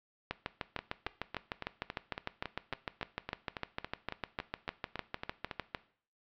two click trains, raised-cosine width 0.3 ms, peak -21 / -18 dBFS, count 18 / 37, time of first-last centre 0.79-5.512 / 0.31-5.748 s, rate 3.6 / 6.62 Hz, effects noise-tail reverb RT60 0.5 s tail -17 dB re dry + low-pass 4000 Hz 12 dB/octave

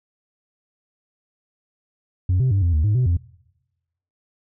sine tone with pitch steps, 91.3 / 129.9 / 98 / 86 / 76.5 / 104.9 / 126.3 / 86.3 Hz, F#2 / C3 / G2 / F2 / D#2 / G#2 / B2 / F2, -23 / -12 / 0 / -26 / -29 / +18 / +39 / -20 cents, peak -13 dBFS, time 2.29-3.17 s, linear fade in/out 5 ms, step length 110 ms, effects noise-tail reverb RT60 1.0 s tail -25 dB re dry + tanh soft clip ceiling -14 dBFS

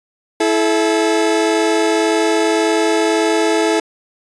30% pulse tone pair together, 330 / 431.8 Hz, E4 / A4, +2 / -33 cents, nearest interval perfect fourth, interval 465 cents, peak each -13 dBFS, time 0.4-3.8 s, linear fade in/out 5 ms, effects resampled to 22050 Hz

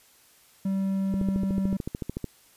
triangle tone, 193.4 Hz, G3, 23 cents flat, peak -22 dBFS, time 0.65-1.77 s, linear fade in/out 5 ms
click train, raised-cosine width 3 ms, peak -17 dBFS, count 16, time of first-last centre 1.14-2.243 s, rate 13.6 Hz
effects white hiss -58 dBFS RMS until 2.56 s + resampled to 32000 Hz

